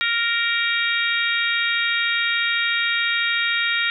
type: harmonic tone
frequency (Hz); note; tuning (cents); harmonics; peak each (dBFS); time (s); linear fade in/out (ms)
466.2; A#4; 0; 3 / 4 / 5 / 6 / 7 / 8; -25 / -24 / -24 / -31 / -30 / -26; 0.01-3.9; 0
effects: none